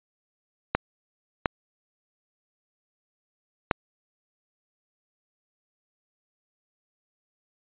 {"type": "clicks", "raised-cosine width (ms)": 0.5, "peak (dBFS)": -5, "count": 3, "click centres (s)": [0.75, 1.458, 3.712], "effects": ["resampled to 8000 Hz"]}